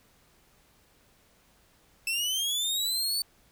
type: linear sweep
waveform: sawtooth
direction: up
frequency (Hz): 2637 to 4538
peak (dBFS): -24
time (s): 2.07-3.22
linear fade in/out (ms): 2
effects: pink hiss -63 dBFS RMS until 3.51 s